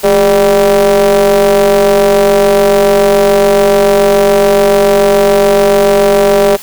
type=ring-modulated tone; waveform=square; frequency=95.3 Hz; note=G2; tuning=48 cents flat; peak=-3 dBFS; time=0.03-6.57 s; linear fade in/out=20 ms; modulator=500 Hz; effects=white hiss -29 dBFS RMS until 6.62 s